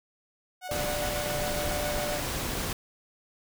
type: tone with tremolo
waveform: sawtooth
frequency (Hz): 735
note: F#5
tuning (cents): -12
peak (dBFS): -31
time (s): 0.61-2.19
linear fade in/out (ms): 50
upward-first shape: square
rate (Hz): 7.3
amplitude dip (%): 45
type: tone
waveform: sine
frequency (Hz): 591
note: D5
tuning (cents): +11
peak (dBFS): -32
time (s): 0.69-2.2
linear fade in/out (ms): 2
type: noise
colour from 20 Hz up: pink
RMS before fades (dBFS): -32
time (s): 0.71-2.73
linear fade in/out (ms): 2
effects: none